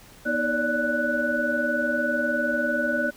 sine tone cluster, 243.1 / 316.1 / 567 / 587 / 1484 Hz, B3 / D#4 / C#5 / D5 / F#6, -27 / +27 / +39 / -1 / +5 cents, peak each -29 / -32 / -31 / -28 / -25 dBFS, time 0.25-3.11 s, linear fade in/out 20 ms, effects pink hiss -50 dBFS RMS until 3.16 s

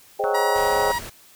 sine chord, Ab major seventh, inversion none, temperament equal with one note detuned, 415.3 / 523.3 / 622.3 / 788.1 Hz, Ab4 / C5 / Eb5 / G5, 0 / 0 / 0 / +9 cents, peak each -25 / -27 / -28 / -25 dBFS, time 0.19-0.92 s, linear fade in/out 10 ms
harmonic tone, 185 Hz, F#3, in tune, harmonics 3 / 4 / 5 / 6 / 7 / 8, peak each -28 / -34 / -33 / -33 / -32 / -34 dBFS, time 0.24-0.92 s, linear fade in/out 0 ms
30% pulse tone, 954 Hz, A#5, 40 cents sharp, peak -20 dBFS, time 0.34-0.99 s, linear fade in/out 10 ms
pink noise, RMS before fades -36 dBFS, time 0.55-1.1 s, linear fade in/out 10 ms
effects white hiss -51 dBFS RMS until 1.35 s

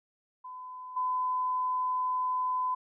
sine tone with level steps, 1011 Hz, B5, 40 cents sharp, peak -40 / -27 dBFS, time 0.44-2.75 s, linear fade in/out 10 ms, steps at 0.96 s, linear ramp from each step 10 ms, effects none

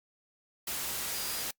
sine tone in noise, 4876 Hz, D#8, 36 cents flat, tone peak -42 dBFS, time 1.14-1.43 s, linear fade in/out 5 ms, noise white, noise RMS -35 dBFS, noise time 0.67-1.51 s, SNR -10 dB, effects noise-tail reverb RT60 0.1 s tail -25 dB re dry + Opus 48 kbps

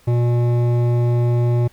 sine tone with hard clipping, 120.2 Hz, B2, 46 cents flat, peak -16 dBFS, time 0.07-1.68 s, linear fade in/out 10 ms, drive 12 dB, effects pink hiss -53 dBFS RMS until 1.72 s

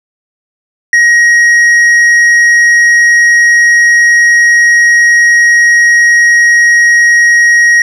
sine tone with tanh clipping, 1889 Hz, A#6, 22 cents sharp, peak -4 dBFS, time 0.93-7.82 s, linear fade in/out 2 ms, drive 6 dB, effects none

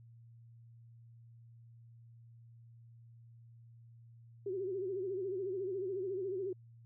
sine tone with vibrato, 381 Hz, G4, 49 cents flat, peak -35 dBFS, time 4.46-6.53 s, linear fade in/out 5 ms, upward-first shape sine, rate 14 Hz, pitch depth 100 cents each way, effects added 116 Hz sine -55 dBFS peak until 6.85 s

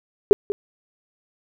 sine tone with echo, 408 Hz, G#4, 31 cents flat, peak -6 dBFS, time 0.31-0.33 s, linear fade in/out 0 ms, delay 190 ms, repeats 1, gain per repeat -14 dB, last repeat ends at 0.52 s, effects none

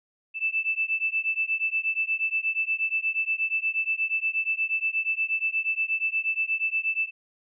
sine beating tone pair, 2637 / 2645.4 Hz, E7 / E7, 0 / +5 cents, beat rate 8.4 Hz, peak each -27 dBFS, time 0.34-7.11 s, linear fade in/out 50 ms, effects none

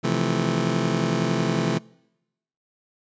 25% pulse chord, F major seventh, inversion second, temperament just, 130.96 / 163.7 / 174.61 / 218.3 Hz, C3 / E3 / F3 / A3, +2 / -12 / 0 / -13 cents, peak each -23 dBFS, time 0.03-1.79 s, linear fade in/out 20 ms, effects noise-tail reverb RT60 0.9 s tail -25 dB re dry + resampled to 16000 Hz

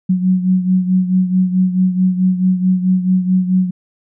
sine beating tone pair, 183.8 / 188.4 Hz, F#3 / F#3, -11 / +32 cents, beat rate 4.6 Hz, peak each -12 / -18 dBFS, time 0.09-3.71 s, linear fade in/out 10 ms, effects none

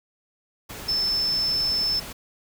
sine tone in noise, 5274 Hz, E8, in tune, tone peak -21 dBFS, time 0.88-2 s, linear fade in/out 10 ms, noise pink, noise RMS -37 dBFS, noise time 0.69-2.13 s, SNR +13 dB, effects none

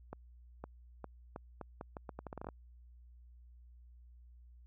accelerating click train, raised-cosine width 1 ms, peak -29 dBFS, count 16, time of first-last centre 0.13-2.488 s, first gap 510 ms, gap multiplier 0.79, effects added 60 Hz sine -55 dBFS peak until 4.66 s

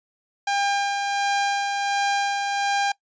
sawtooth tone with tremolo, 802 Hz, G5, 39 cents sharp, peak -16 dBFS, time 0.47-2.92 s, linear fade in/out 5 ms, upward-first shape sine, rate 1.4 Hz, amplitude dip 35%, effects noise-tail reverb RT60 0.1 s tail -22 dB re dry + resampled to 16000 Hz

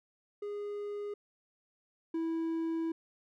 triangle tone pair in turn, 411.4 / 327.5 Hz, G#4 / E4, -16 / -11 cents, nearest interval major third, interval 395 cents, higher first, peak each -34 / -29 dBFS, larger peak second, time 0.42-1.14 / 2.14-2.92 s, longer second, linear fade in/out 5 ms, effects none

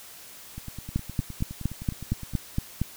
two click trains, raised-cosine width 5 ms, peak -24 / -12 dBFS, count 18 / 9, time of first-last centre 0.58-2.336 / 0.96-2.816 s, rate 9.68 / 4.31 Hz, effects white hiss -46 dBFS RMS until 2.96 s

